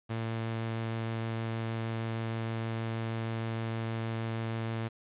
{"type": "tone", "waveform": "sawtooth", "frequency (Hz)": 113.3, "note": "A#2", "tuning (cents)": -49, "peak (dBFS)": -28, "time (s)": [0.09, 4.89], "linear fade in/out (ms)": 20, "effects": ["resampled to 8000 Hz", "9-bit"]}